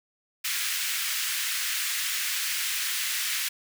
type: high-pass noise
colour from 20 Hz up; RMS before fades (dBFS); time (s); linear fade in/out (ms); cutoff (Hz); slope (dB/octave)
pink; -29; 0.44-3.49; 10; 1700; 24
effects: none